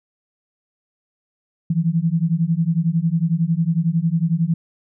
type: beating tone pair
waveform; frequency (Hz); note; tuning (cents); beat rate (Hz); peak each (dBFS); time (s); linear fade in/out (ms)
sine; 160.3 / 171.3; E3 / F3; -48 / -33; 11; -19 / -19; 1.7-4.54; 5
effects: none